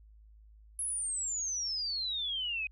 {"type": "exponential sweep", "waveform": "sine", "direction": "down", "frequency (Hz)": [10840, 2489], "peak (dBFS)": -32, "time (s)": [0.79, 2.67], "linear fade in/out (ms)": 2, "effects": ["added 53 Hz sine -54 dBFS peak until 2.71 s"]}